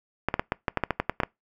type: clicks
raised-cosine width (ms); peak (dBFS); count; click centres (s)
0.5; -8; 12; 0.286 / 0.341 / 0.395 / 0.521 / 0.682 / 0.773 / 0.837 / 0.907 / 1 / 1.096 / 1.202 / 1.234
effects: noise-tail reverb RT60 0.2 s tail -25 dB re dry

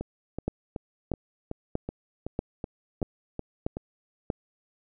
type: two click trains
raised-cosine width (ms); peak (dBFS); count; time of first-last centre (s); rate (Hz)
2; -19 / -14; 11 / 7; 0.01-3.769 / 0.48-4.302; 2.66 / 1.57
effects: none

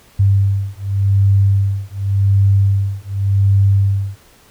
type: beating tone pair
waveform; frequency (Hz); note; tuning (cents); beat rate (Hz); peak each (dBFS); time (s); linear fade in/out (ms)
sine; 98.3 / 99.18; G2 / G2; +5 / +21; 0.88; -14; 0.19-4.16; 10
effects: pink hiss -48 dBFS RMS until 4.5 s

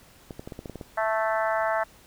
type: clicks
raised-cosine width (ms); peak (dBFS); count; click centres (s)
2; -23; 9; 0.308 / 0.395 / 0.475 / 0.522 / 0.591 / 0.658 / 0.697 / 0.757 / 0.812
type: harmonic tone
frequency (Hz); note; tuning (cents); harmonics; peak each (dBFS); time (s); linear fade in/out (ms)
220; A3; 0; 3 / 4 / 5 / 6 / 7 / 8 / 9; -26 / -29 / -33 / -32 / -34 / -34 / -39; 0.97-1.84; 10
effects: pink hiss -54 dBFS RMS until 2.06 s

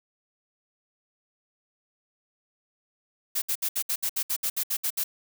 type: noise bursts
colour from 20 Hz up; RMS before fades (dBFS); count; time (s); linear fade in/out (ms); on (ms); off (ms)
blue; -27; 13; 3.35-5.04; 10; 70; 65
effects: none

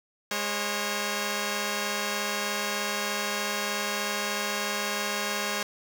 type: tone pair together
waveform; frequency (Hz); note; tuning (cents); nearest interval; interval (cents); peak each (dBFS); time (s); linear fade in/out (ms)
5% pulse; 206.6 / 543.2; G#3 / C#5; -9 / -35; octave + perfect fourth; 1674; -19; 0.31-5.63; 2
effects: none

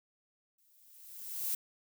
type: noise with exponential growth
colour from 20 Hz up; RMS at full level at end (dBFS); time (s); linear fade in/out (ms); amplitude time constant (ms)
violet; -32; 0.58-1.55; 5; 210
effects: none

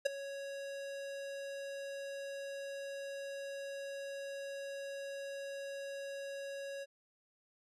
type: tone with ADSR envelope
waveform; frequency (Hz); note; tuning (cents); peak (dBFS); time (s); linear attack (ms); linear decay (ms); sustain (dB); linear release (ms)
square; 554.4; C#5; 0; -26; 0.05-6.86; 12; 10; -16; 35
effects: low-pass 9000 Hz 12 dB/octave

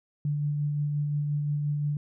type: tone with tremolo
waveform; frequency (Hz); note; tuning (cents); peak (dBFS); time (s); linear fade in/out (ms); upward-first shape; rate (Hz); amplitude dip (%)
sine; 146.83; D3; 0; -24; 0.25-1.97; 2; sine; 5.7; 25
effects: none

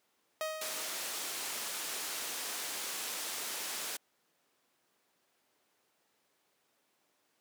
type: tone with exponential decay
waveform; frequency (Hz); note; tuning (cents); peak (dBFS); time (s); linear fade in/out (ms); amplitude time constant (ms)
sawtooth; 628; D#5; +16; -28; 0.41-1.24; 0; 180
type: low-pass noise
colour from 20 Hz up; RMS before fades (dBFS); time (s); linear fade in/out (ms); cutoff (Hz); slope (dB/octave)
white; -39; 0.61-3.97; 5; 11000; 12
effects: pink hiss -74 dBFS RMS until 7.4 s + high-pass 300 Hz 12 dB/octave

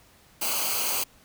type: noise with comb filter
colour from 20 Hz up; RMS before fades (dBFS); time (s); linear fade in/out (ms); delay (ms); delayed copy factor
white; -27; 0.41-1.04; 10; 0.55; -0.7
effects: pink hiss -57 dBFS RMS until 1.24 s

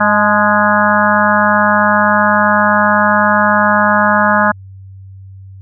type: harmonic tone with a mistuned harmonic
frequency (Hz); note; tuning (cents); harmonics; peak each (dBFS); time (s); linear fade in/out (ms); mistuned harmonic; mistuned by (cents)
207.7; G#3; 0; 1 / 3 / 4 / 5 / 6 / 7 / 8; -16 / -16 / -16 / -16 / -16 / -16 / -16; 0-4.52; 10; 4; +48
effects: added 96 Hz sine -31 dBFS peak until 5.61 s

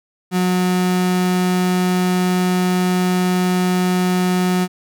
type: tone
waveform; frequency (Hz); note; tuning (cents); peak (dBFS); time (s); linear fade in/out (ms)
35% pulse; 181.9; F#3; -29; -13; 0.31-4.68; 50
effects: none

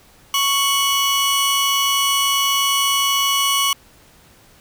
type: tone pair together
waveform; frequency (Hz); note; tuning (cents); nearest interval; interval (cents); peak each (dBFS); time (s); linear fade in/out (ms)
sawtooth; 1108.7 / 2957; C#6 / F#7; 0 / -2; octave + perfect fourth; 1698; -15; 0.34-3.73; 2
effects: pink hiss -50 dBFS RMS until 4.6 s

